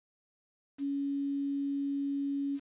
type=tone with quantisation; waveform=sine; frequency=280 Hz; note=C#4; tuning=18 cents sharp; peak=-30 dBFS; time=0.78-2.6 s; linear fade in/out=50 ms; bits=9; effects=resampled to 8000 Hz